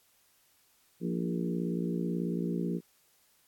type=harmonic tone with a mistuned harmonic; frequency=58.27 Hz; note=A#1; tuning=in tune; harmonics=3 / 4 / 5 / 6 / 7 / 8; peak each=-32 / -36 / -39 / -39 / -40 / -44 dBFS; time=1-2.81 s; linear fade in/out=50 ms; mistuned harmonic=6; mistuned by=-25 cents; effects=white hiss -67 dBFS RMS until 3.47 s + AAC 64 kbps